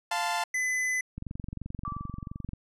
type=chord; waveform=sawtooth; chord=F major; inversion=none; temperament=equal with one note detuned; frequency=698.5 / 880 / 1030.3 Hz; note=F5 / A5 / C6; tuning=0 / 0 / -27 cents; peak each=-28 / -26 / -32 dBFS; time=0.11-0.44 s; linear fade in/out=5 ms
type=tone; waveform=square; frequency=2013 Hz; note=B6; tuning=33 cents sharp; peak=-27 dBFS; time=0.54-1.01 s; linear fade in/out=5 ms
type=click train; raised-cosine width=5 ms; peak=-24 dBFS; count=32; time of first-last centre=1.18-2.534 s; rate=22.9 Hz
type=tone with exponential decay; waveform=sine; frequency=1162 Hz; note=D6; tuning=19 cents flat; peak=-31 dBFS; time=1.85-2.45 s; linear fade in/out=1 ms; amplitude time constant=130 ms
effects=low-pass 10000 Hz 12 dB/octave